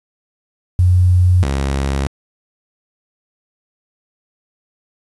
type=tone pair in turn; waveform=sine / sawtooth; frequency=90.3 / 68.5 Hz; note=F#2 / C#2; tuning=-42 / -20 cents; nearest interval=perfect fourth; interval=478 cents; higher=first; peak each=-8 / -12 dBFS; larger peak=first; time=0.79-1.43 / 1.43-2.07 s; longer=neither; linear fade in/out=0 ms; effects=resampled to 24000 Hz + 7-bit